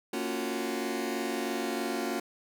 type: chord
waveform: sawtooth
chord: Gb major seventh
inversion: first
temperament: just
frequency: 231.2 / 277.5 / 346.9 / 370 Hz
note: Bb3 / Db4 / F4 / Gb4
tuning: -14 / +2 / -12 / 0 cents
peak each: -32 dBFS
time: 0.13-2.2 s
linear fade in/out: 5 ms
effects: none